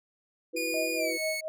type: chord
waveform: sine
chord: E suspended second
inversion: none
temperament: equal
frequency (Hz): 329.6 / 370 / 493.9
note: E4 / F#4 / B4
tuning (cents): 0 / 0 / 0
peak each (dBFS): -35 / -39 / -34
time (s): 0.53-1.18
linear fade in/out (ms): 20
type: tone with pitch glide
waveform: sawtooth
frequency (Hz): 2445 to 2204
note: D#7 to C#7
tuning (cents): -31 to -11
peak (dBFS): -28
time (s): 0.56-1.41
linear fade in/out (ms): 10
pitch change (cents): -180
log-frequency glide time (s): 0.96-1.14
type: tone with tremolo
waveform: sine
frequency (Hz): 630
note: D#5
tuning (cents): +21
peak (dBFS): -28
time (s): 0.74-1.48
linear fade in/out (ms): 0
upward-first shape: sine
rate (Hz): 4.2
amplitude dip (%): 90
effects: none